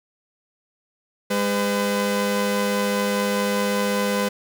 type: tone pair together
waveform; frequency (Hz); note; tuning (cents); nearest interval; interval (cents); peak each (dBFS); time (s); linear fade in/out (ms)
sawtooth; 203.4 / 506; G#3 / B4; -36 / +42; octave + major third; 1578; -19; 1.3-4.29; 10
effects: none